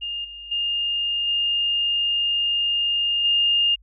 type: tone with level steps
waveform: sine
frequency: 2823 Hz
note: F7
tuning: 18 cents sharp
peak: -26 / -35 / -21 / -19 / -16 dBFS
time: 0.01-3.76 s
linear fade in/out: 20 ms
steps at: 0.24 / 0.51 / 1.27 / 3.24 s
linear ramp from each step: 10 ms
effects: added 50 Hz sine -50 dBFS peak until 3.82 s